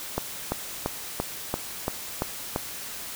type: click train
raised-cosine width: 1 ms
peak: -11 dBFS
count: 8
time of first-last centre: 0.18-2.561 s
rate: 2.94 Hz
effects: white hiss -37 dBFS RMS until 3.15 s